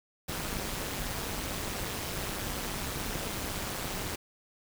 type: noise with amplitude modulation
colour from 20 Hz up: pink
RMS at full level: -32 dBFS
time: 0.28-4.16 s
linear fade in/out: 10 ms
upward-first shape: sine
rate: 202 Hz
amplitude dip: 75%
effects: none